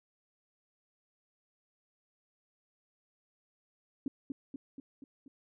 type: tone with echo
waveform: sine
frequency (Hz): 272.6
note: C#4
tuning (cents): -29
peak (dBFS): -30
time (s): 4.06-4.08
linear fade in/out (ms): 2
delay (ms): 240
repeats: 5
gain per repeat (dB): -4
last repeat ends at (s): 5.28
effects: none